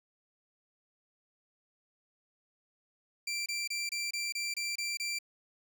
20% pulse tone bursts, 2353 Hz, D7, 3 cents sharp, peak -28 dBFS, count 9, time 3.27-5.188 s, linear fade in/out 5 ms, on 190 ms, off 26 ms, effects none

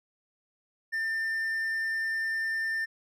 triangle tone, 1795 Hz, A6, 34 cents sharp, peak -26 dBFS, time 0.92-2.86 s, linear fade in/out 20 ms, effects none

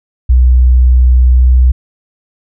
sine tone with pitch glide, 62.4 to 62.94 Hz, B1 to B1, +19 to +33 cents, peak -3 dBFS, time 0.29-1.72 s, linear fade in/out 10 ms, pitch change +14 cents, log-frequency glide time 1.32-1.49 s, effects none

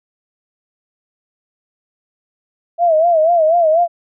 sine tone with vibrato, 659 Hz, E5, 1 cent flat, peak -9 dBFS, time 2.78-3.88 s, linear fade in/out 50 ms, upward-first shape sine, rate 4.1 Hz, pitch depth 110 cents each way, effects none

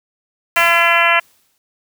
harmonic tone, 339.3 Hz, F4, 50 cents flat, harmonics 2 / 3 / 4 / 5 / 6 / 7 / 8 / 9, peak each -19 / -18 / -18 / -18 / -18 / -18 / -18 / -24 dBFS, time 0.56-1.2 s, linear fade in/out 10 ms
white noise with exponential decay, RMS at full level -25 dBFS, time 0.56-1.58 s, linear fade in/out 0 ms, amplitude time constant 220 ms
effects none

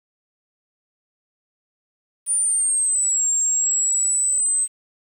sine linear two-way sweep, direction down then up, 9397 to 7420 to 8250 Hz, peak -17 dBFS, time 2.26-4.68 s, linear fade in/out 50 ms, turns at 3.3 s, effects 8-bit

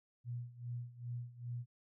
sine tone with tremolo, 120.8 Hz, B2, 38 cents flat, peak -38 dBFS, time 0.24-1.66 s, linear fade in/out 50 ms, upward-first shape sine, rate 2.5 Hz, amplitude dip 85%, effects none

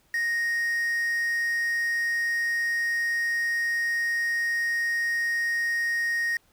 triangle tone with quantisation, 1864.7 Hz, A#6, in tune, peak -22 dBFS, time 0.14-6.37 s, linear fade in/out 2 ms, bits 7, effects pink hiss -64 dBFS RMS until 6.52 s

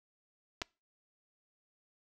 clicks, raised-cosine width 0.2 ms, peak -19 dBFS, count 2, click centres 0.617 / 0.62 s, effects noise-tail reverb RT60 0.3 s tail -25 dB re dry

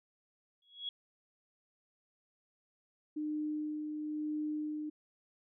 sine tone with exponential growth, 3336 Hz, G#7, 7 cents sharp, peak -33 dBFS, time 0.62-0.89 s, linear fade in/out 2 ms, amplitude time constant 57 ms
sine tone with tremolo, 303.3 Hz, D#4, 44 cents flat, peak -33 dBFS, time 3.16-4.9 s, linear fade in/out 10 ms, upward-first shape sine, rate 1 Hz, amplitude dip 35%
effects none

